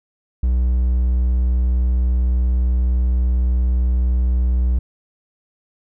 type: tone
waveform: triangle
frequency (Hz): 61.74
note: B1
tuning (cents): 0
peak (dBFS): -12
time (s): 0.43-4.79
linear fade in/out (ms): 5
effects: none